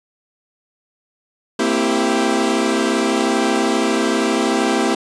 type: chord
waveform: sawtooth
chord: C dominant seventh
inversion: third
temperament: equal with one note detuned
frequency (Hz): 228.9 / 261.6 / 329.6 / 392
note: Bb3 / C4 / E4 / G4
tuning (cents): -31 / 0 / 0 / 0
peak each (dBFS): -17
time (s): 1.59-4.95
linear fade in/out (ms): 5
effects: resampled to 22050 Hz